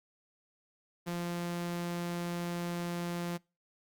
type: tone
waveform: sawtooth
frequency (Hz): 173.3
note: F3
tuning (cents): -13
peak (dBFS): -30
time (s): 1.06-3.38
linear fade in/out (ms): 20
effects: noise-tail reverb RT60 0.3 s tail -26 dB re dry + Opus 48 kbps